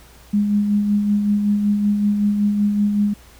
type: tone with tremolo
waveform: sine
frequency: 206 Hz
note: G#3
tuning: 14 cents flat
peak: -13 dBFS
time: 0.33-3.14 s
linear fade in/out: 10 ms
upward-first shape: sine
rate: 5.3 Hz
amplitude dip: 40%
effects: added 60 Hz sine -47 dBFS peak until 3.39 s + pink hiss -48 dBFS RMS until 3.39 s